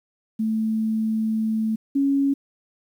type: tone pair in turn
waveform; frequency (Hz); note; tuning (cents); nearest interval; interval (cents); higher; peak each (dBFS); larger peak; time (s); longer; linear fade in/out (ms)
sine; 220 / 277.2; A3 / C#4; 0 / 0; major third; 400; second; -20 / -17; second; 0.39-1.76 / 1.95-2.34; first; 10
effects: 9-bit